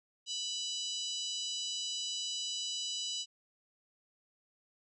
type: harmonic tone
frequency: 987.8 Hz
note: B5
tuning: in tune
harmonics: 3 / 4 / 5 / 6 / 7 / 8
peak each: -39 / -41 / -43 / -45 / -46 / -47 dBFS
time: 0.26-3.26 s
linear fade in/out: 50 ms
effects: none